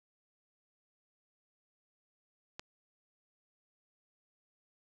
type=click; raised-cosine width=0.2 ms; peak=-24 dBFS; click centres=2.595 s; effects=none